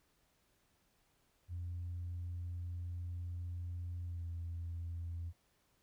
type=tone with pitch glide; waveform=sine; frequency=87.31 to 84.78 Hz; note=F2 to E2; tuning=0 to +49 cents; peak=-38 dBFS; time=1.48-5.33 s; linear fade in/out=50 ms; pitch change=-51 cents; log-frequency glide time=4.05-4.25 s; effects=tanh soft clip ceiling -36 dBFS + pink hiss -75 dBFS RMS until 5.82 s